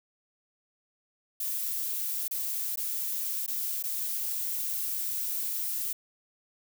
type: noise with dropouts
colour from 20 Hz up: violet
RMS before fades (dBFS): -32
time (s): 1.4-5.93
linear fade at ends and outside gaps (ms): 5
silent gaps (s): 2.281-2.31 / 2.758-2.773 / 3.464-3.478 / 3.827-3.837
effects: none